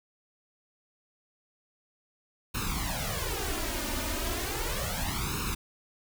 pink noise with flanger, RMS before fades -32 dBFS, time 2.54-5.55 s, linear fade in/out 10 ms, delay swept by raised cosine 0.75 to 3.35 ms, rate 0.35 Hz, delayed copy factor +0.9, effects none

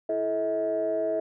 sine tone cluster, 332.1 / 433.8 / 641 Hz, E4 / A4 / E5, +13 / -25 / -49 cents, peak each -32 / -30 / -25 dBFS, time 0.09-1.2 s, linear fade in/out 5 ms, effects tanh soft clip ceiling -18 dBFS

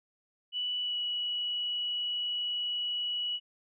sine tone with pitch glide, 2960 to 2933 Hz, F#7 to F#7, 0 to -16 cents, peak -30 dBFS, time 0.52-3.4 s, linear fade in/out 50 ms, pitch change -16 cents, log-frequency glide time 0.82-0.96 s, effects none

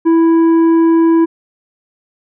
sine tone with tanh clipping, 329.6 Hz, E4, in tune, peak -8 dBFS, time 0.05-1.26 s, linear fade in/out 20 ms, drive 7 dB, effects none

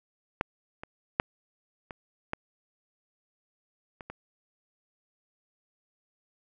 clicks, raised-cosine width 0.5 ms, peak -11 / -24 / -7 / -24 / -15 / -26 / -24 dBFS, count 7, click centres 0.411 / 0.835 / 1.199 / 1.908 / 2.334 / 4.008 / 4.1 s, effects none

